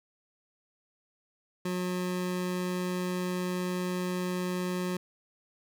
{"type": "tone", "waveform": "25% pulse", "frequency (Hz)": 181, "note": "F#3", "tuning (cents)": -38, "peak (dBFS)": -26, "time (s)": [1.65, 4.97], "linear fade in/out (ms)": 5, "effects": []}